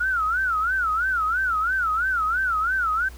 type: tone with vibrato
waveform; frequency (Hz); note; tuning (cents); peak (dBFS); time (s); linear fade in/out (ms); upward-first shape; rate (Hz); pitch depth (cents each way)
sine; 1396.9; F6; 0; -20; 0-3.09; 10; sine; 3; 190
effects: added 60 Hz sine -38 dBFS peak until 3.17 s + pink hiss -49 dBFS RMS until 3.17 s